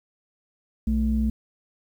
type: tone pair together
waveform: sine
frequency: 61.74 / 219.5 Hz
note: B1 / A3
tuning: 0 / -4 cents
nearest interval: octave + minor seventh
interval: 2196 cents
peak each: -22 dBFS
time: 0.87-1.3 s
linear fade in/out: 5 ms
effects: tanh soft clip ceiling -13 dBFS + 9-bit